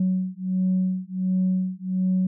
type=beating tone pair; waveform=sine; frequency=185 / 186.4 Hz; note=F#3 / F#3; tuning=0 / +13 cents; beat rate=1.4 Hz; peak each=-23 dBFS; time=0-2.27 s; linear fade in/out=5 ms; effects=tanh soft clip ceiling -15 dBFS